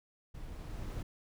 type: noise with level ramp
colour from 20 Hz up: brown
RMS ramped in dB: -46 to -38 dBFS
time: 0.34-1.03 s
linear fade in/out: 10 ms
effects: none